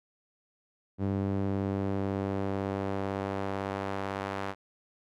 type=tone with band-pass filter sweep; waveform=sawtooth; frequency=98 Hz; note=G2; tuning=in tune; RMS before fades=-32 dBFS; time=0.98-4.55 s; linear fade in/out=50 ms; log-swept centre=240 to 1100 Hz; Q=0.76; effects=none